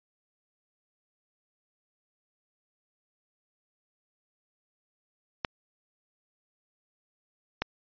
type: clicks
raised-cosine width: 0.3 ms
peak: -11 dBFS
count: 2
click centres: 5.448 / 7.62 s
effects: resampled to 11025 Hz